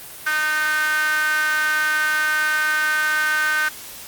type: tone with high-pass filter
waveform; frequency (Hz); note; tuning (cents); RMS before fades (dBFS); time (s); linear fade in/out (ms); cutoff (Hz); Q
sawtooth; 306.8; D#4; -24; -20; 0.26-3.69; 10; 1500; 7.1
effects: white hiss -37 dBFS RMS until 4.07 s + Opus 32 kbps